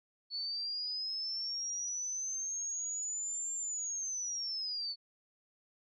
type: linear two-way sweep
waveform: sine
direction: up then down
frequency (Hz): 4415 to 7360 to 4415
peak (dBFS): -35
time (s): 0.3-4.96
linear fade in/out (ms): 50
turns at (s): 3.54
effects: none